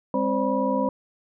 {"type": "tone cluster", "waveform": "sine", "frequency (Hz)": [203.1, 264.2, 521, 579, 975], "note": ["G#3", "C4", "C5", "D5", "B5"], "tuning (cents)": [-38, 17, -7, -25, -23], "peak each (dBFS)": [-28, -26, -26, -30, -27], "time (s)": [0.14, 0.89], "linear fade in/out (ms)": 2, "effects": []}